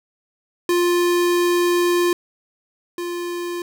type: tone pair in turn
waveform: square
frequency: 350.5 / 348.9 Hz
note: F4 / F4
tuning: +6 / -2 cents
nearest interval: unison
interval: 8 cents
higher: first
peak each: -16 / -25 dBFS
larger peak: first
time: 0.69-2.13 / 2.98-3.62 s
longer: first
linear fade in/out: 2 ms
effects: none